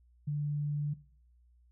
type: tone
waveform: sine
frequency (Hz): 146.83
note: D3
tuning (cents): 0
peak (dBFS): -30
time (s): 0.27-0.94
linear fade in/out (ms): 10
effects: noise-tail reverb RT60 0.5 s tail -18 dB re dry + added 60 Hz sine -61 dBFS peak until 1.71 s